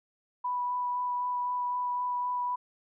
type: tone with vibrato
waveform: sine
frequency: 986 Hz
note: B5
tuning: 3 cents flat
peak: -28 dBFS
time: 0.44-2.56 s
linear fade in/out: 10 ms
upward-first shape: sine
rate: 3.9 Hz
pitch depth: 9 cents each way
effects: none